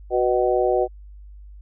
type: harmonic tone with a mistuned harmonic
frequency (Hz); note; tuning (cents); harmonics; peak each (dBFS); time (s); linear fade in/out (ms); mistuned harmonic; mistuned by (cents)
123.47; B2; 0; 3 / 4 / 5 / 6; -21 / -22 / -23 / -24; 0.1-0.88; 50; 6; +30
effects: added 50 Hz sine -39 dBFS peak until 1.61 s